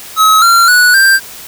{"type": "tone with pitch steps", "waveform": "square", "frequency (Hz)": [1282, 1374, 1472.6, 1578.3], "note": ["E6", "F6", "F#6", "G6"], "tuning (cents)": [-49, -29, -9, 11], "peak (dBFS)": -5, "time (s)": [0.16, 1.2], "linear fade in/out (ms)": 50, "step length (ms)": 260, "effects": ["white hiss -30 dBFS RMS until 1.47 s"]}